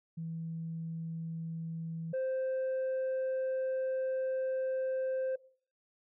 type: tone pair in turn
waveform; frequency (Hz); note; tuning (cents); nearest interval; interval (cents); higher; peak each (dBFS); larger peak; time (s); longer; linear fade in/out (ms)
sine; 163.8 / 522.7; E3 / C5; -11 / -2; octave + minor sixth; 2009; second; -36 / -28; second; 0.17-2.13 / 2.13-5.36; second; 10
effects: noise-tail reverb RT60 0.5 s tail -22 dB re dry + tanh soft clip ceiling -30 dBFS